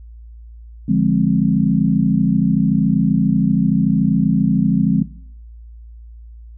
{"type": "chord", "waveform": "sine", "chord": "D half-diminished seventh", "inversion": "none", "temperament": "equal", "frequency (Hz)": [146.83, 174.61, 207.7, 261.6], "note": ["D3", "F3", "Ab3", "C4"], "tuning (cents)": [0, 0, 0, 0], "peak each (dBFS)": [-20, -17, -16, -19], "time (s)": [0.88, 5.03], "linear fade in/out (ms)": 10, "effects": ["noise-tail reverb RT60 0.6 s tail -18 dB re dry", "added 57 Hz sine -35 dBFS peak until 6.57 s"]}